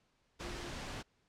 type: tone in noise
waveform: sine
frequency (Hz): 349.2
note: F4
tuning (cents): 0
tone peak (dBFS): -48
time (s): 0.41-0.71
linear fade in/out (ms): 20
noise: pink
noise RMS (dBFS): -43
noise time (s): 0.39-1.03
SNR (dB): -8
effects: pink hiss -75 dBFS RMS until 1.28 s + low-pass 6000 Hz 12 dB/octave